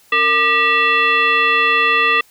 sine tone with frequency modulation, 1935 Hz, B6, 36 cents flat, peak -11 dBFS, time 0.12-2.21 s, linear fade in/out 5 ms, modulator 738 Hz, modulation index 1.5, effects white hiss -51 dBFS RMS until 2.3 s

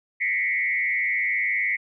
sine tone with frequency modulation, 2093 Hz, C7, in tune, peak -21 dBFS, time 0.2-1.77 s, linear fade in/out 20 ms, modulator 99.6 Hz, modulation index 1.6, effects none

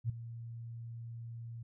sine tone with ADSR envelope, 116.2 Hz, A#2, 5 cents flat, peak -28 dBFS, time 0.04-1.63 s, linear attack 54 ms, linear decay 9 ms, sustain -14 dB, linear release 7 ms, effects none

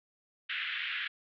pink band-pass noise, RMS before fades -36 dBFS, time 0.49-1.08 s, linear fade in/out 10 ms, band 1500 to 3400 Hz, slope 48 dB/octave, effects none

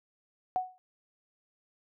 sine tone with exponential decay, 740 Hz, F#5, in tune, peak -23 dBFS, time 0.56-0.78 s, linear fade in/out 0 ms, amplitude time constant 46 ms, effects none

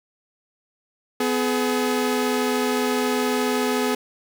sawtooth tone pair together, 251.6 / 424 Hz, B3 / G#4, +32 / +36 cents, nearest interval major sixth, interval 904 cents, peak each -19 dBFS, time 1.2-3.95 s, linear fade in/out 5 ms, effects none

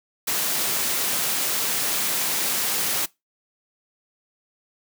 white high-pass noise, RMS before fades -24 dBFS, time 0.27-3.06 s, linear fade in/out 10 ms, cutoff 120 Hz, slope 24 dB/octave, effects noise-tail reverb RT60 0.2 s tail -22 dB re dry

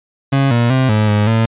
30% pulse tone with pitch steps, 137.1 / 118.5 / 130.9 / 107 / 104.6 / 112.9 Hz, C#3 / A#2 / C3 / A2 / G#2 / A2, -19 / +29 / +1 / -48 / +13 / +45 cents, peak -8 dBFS, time 0.32-1.46 s, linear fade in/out 10 ms, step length 190 ms, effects resampled to 8000 Hz

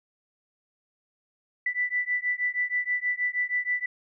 sine beating tone pair, 1975.5 / 1981.8 Hz, B6 / B6, 0 / +5 cents, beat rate 6.3 Hz, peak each -28 dBFS, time 1.66-3.86 s, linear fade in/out 5 ms, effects none

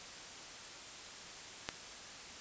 click, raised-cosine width 0.2 ms, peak -18 dBFS, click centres 1.689 s, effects white hiss -49 dBFS RMS until 2.4 s + resampled to 16000 Hz

